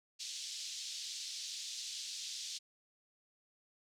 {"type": "band-pass noise", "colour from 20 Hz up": "pink", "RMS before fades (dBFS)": -44, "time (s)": [0.19, 2.59], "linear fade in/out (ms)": 20, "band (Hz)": [3600, 6800], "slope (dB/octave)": 24, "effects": []}